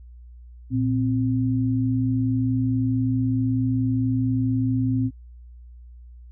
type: tone pair together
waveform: sine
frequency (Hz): 116.13 / 260.7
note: A#2 / C4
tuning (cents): -6 / -6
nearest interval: octave + major second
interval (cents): 1400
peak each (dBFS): -22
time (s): 0.7-5.11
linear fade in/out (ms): 50
effects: added 60 Hz sine -41 dBFS peak until 6.31 s